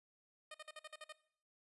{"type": "tone bursts", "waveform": "10% pulse", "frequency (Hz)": 615, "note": "D#5", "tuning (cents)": -20, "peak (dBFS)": -40, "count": 8, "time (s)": [0.51, 1.125], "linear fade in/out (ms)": 5, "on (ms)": 34, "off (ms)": 49, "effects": ["noise-tail reverb RT60 0.6 s tail -18 dB re dry", "resampled to 24000 Hz"]}